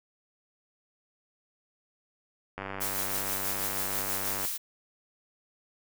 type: click train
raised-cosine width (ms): 0.5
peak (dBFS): -21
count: 183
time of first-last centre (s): 2.58-4.451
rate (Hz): 97.3
type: noise with tremolo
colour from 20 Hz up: blue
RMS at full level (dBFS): -31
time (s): 2.8-4.58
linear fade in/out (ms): 20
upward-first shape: sine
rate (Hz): 6.2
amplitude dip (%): 35
effects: none